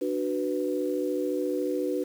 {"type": "chord", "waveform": "sine", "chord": "B minor", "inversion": "first", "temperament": "just", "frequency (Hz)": [296.3, 370.4, 493.9], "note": ["D4", "F#4", "B4"], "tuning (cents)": [15, 2, 0], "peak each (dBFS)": -30, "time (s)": [0.01, 2.04], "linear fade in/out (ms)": 10, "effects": ["8-bit"]}